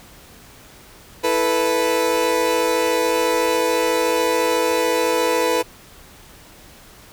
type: chord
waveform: 30% pulse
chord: E suspended fourth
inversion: none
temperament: equal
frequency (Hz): 329.6 / 440 / 493.9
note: E4 / A4 / B4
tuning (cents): 0 / 0 / 0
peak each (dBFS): -22 / -20 / -16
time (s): 1.23-5.63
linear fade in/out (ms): 20
effects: pink hiss -45 dBFS RMS until 7.12 s